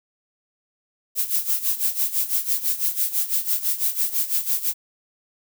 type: noise with tremolo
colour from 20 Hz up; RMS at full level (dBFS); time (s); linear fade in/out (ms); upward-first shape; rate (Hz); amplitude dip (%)
violet; -20; 1.15-4.74; 50; sine; 6; 80
effects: none